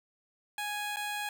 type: tone with dropouts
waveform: 15% pulse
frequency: 830.6 Hz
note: G#5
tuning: in tune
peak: -27 dBFS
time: 0.58-1.29 s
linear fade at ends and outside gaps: 2 ms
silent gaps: 0.961-0.968 s
effects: none